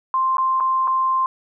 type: tone with dropouts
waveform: sine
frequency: 1050 Hz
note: C6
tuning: 6 cents sharp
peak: -16 dBFS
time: 0.14-1.26 s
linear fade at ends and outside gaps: 1 ms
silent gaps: 0.37-0.382 / 0.601-0.606 / 0.874-0.878 s
effects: none